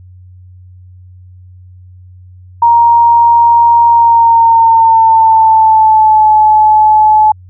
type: tone with pitch glide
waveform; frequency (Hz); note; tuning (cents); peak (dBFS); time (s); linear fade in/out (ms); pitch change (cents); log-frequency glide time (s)
sine; 937 to 859.2; A#5 to A5; +9 to -41; -3; 2.62-7.32; 5; -150; 3.87-6.31
effects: added 91 Hz sine -33 dBFS peak until 7.49 s